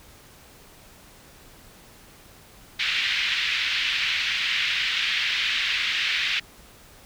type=band-pass noise; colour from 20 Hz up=pink; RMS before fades=-25 dBFS; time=2.79-6.4 s; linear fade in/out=10 ms; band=2000 to 3700 Hz; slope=24 dB/octave; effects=pink hiss -50 dBFS RMS until 7.05 s